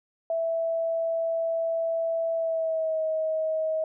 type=tone with pitch glide; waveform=sine; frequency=659.3 to 633.9 Hz; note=E5 to D#5; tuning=0 to +32 cents; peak=-24 dBFS; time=0.3-3.84 s; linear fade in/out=2 ms; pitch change=-68 cents; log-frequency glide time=2.35-3.02 s; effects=none